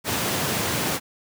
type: high-pass noise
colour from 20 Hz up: pink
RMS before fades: -25 dBFS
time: 0.04-1 s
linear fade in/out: 50 ms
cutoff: 100 Hz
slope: 24 dB/octave
effects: none